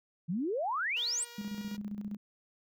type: exponential sweep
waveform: sine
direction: up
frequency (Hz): 155.3 to 9030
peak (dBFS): -30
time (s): 0.28-1.25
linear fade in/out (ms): 20
type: tone with vibrato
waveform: 5% pulse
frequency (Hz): 475.8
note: A#4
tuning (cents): +35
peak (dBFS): -36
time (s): 0.96-1.77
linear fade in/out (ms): 10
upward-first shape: triangle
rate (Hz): 7.9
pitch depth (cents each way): 10
type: tone with tremolo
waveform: sine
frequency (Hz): 206.4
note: G#3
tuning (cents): -10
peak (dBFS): -34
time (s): 1.38-2.17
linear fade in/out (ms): 5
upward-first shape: square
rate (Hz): 15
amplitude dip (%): 60
effects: none